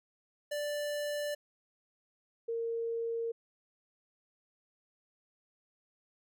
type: tone pair in turn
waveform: square / sine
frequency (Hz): 587.3 / 460.8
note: D5 / A#4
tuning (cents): 0 / -20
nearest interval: major third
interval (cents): 420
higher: first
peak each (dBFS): -34 / -32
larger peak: second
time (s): 0.51-1.35 / 2.48-3.32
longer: neither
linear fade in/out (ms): 10
effects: none